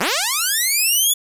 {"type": "linear sweep", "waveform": "5% pulse", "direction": "up", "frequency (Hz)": [143.5, 3461], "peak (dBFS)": -6, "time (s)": [0, 1.14], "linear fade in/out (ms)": 10, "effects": ["resampled to 32000 Hz", "7-bit"]}